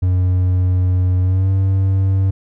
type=tone with pitch glide; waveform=triangle; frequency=91.4 to 96.06 Hz; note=F#2 to G2; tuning=-21 to -35 cents; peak=-10 dBFS; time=0.02-2.31 s; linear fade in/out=10 ms; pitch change=+86 cents; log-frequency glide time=1.21-1.5 s; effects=none